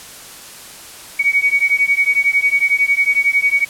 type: beating tone pair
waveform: sine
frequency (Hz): 2243 / 2254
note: C#7 / C#7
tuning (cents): +20 / +28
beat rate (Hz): 11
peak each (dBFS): -15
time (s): 1.19-3.65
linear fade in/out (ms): 10
effects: white hiss -36 dBFS RMS until 3.69 s + low-pass 12000 Hz 12 dB/octave